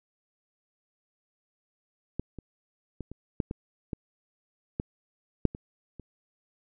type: clicks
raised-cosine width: 3 ms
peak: -17 / -27 / -23 / -28 / -13 / -20 / -19 / -16 / -7 / -25 / -29 dBFS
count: 11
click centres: 2.196 / 2.387 / 3.007 / 3.116 / 3.402 / 3.511 / 3.932 / 4.799 / 5.453 / 5.549 / 5.997 s
effects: none